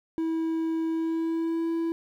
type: tone with pitch glide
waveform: triangle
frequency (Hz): 324.8 to 331.1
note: E4 to E4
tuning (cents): -26 to +8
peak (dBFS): -23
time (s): 0.18-1.92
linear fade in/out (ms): 0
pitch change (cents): +34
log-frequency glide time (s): 0.89-1.72
effects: 10-bit